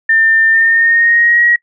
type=tone with pitch glide; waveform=sine; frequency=1800 to 1901.5 Hz; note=A6 to A#6; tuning=+39 to +34 cents; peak=-7 dBFS; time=0.09-1.56 s; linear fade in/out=5 ms; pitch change=+95 cents; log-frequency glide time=0.5-1.44 s; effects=noise-tail reverb RT60 0.1 s tail -23 dB re dry